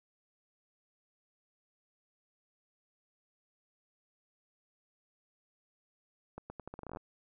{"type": "accelerating click train", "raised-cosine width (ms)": 1, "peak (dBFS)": -29, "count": 14, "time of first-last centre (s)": [6.38, 6.971], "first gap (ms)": 120, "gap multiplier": 0.81, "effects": []}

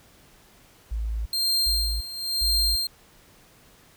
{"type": "tone bursts", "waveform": "sine", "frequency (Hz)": 55, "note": "A1", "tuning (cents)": 0, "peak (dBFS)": -25, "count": 3, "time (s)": [0.91, 2.76], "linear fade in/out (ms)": 10, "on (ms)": 350, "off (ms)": 400}
{"type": "tone with tremolo", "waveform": "40% pulse", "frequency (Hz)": 4186, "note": "C8", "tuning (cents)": 0, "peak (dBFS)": -19, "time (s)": [1.33, 2.87], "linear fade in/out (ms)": 2, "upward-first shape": "sine", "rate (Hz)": 1, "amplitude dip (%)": 80}
{"effects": ["pink hiss -55 dBFS RMS until 3.96 s"]}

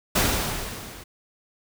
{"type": "noise with level ramp", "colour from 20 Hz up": "pink", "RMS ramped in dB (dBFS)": [-19, -43], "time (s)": [0.15, 1.04], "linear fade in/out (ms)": 10, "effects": []}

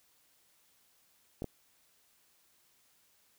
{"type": "clicks", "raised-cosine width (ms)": 2, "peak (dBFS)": -24, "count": 2, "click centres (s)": [1.421, 1.443], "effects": ["white hiss -69 dBFS RMS until 3.38 s"]}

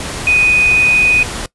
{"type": "tone in noise", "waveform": "sine", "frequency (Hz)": 2489, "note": "D#7", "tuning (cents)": 0, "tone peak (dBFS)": -8, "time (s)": [0.27, 1.23], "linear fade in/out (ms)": 2, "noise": "pink", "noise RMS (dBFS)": -23, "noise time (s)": [0, 1.46], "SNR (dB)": 12, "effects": ["noise-tail reverb RT60 0.1 s tail -20 dB re dry", "resampled to 24000 Hz"]}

